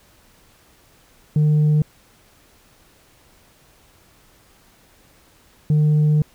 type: tone pair in turn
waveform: sine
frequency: 151.3 / 151.3 Hz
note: D#3 / D#3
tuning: -48 / -48 cents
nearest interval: unison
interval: 0 cents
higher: neither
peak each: -10 dBFS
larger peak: neither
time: 1.36-1.82 / 5.7-6.22 s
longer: second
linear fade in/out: 2 ms
effects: tanh soft clip ceiling -12 dBFS + pink hiss -54 dBFS RMS until 6.34 s